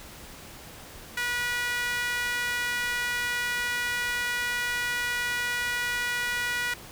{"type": "tone with high-pass filter", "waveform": "sawtooth", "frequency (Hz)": 485.6, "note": "B4", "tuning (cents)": -29, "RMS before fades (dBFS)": -29, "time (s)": [1.17, 6.74], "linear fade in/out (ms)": 5, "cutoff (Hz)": 1700, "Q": 3.2, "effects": ["pink hiss -45 dBFS RMS until 6.91 s"]}